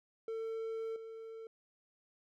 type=tone with level steps; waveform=triangle; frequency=448.7 Hz; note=A4; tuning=34 cents sharp; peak=-35 / -43 dBFS; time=0.28-1.47 s; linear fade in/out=2 ms; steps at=0.96 s; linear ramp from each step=2 ms; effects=none